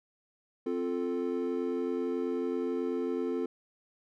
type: chord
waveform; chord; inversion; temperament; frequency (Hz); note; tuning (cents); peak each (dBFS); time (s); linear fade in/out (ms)
triangle; F major; second; equal; 261.6 / 349.2 / 440; C4 / F4 / A4; 0 / 0 / 0; -32; 0.66-3.46; 5
effects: none